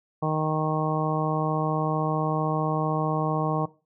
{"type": "harmonic tone", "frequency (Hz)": 155.56, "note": "D#3", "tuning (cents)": 0, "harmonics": [1, 2, 3, 4, 5, 6, 7], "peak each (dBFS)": [-26, -32, -31, -32, -31, -35, -32], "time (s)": [0.22, 3.66], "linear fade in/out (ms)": 10, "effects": ["noise-tail reverb RT60 0.3 s tail -18 dB re dry"]}